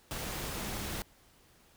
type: tone in noise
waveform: sine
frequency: 202.7 Hz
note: G#3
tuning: 42 cents flat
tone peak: -46 dBFS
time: 0.55-0.91 s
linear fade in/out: 0 ms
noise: pink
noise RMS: -38 dBFS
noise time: 0.11-1.02 s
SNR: -11 dB
effects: pink hiss -63 dBFS RMS until 1.76 s